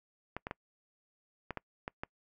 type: clicks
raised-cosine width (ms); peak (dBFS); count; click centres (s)
0.5; -22; 7; 0.366 / 0.469 / 0.511 / 1.507 / 1.573 / 1.879 / 2.035
effects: noise-tail reverb RT60 0.1 s tail -26 dB re dry